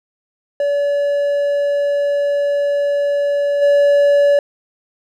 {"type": "tone with level steps", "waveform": "triangle", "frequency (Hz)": 572, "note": "D5", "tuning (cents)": -46, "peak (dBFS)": [-12, -7], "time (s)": [0.6, 4.39], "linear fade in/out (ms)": 2, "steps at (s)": 3.61, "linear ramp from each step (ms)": 20, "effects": []}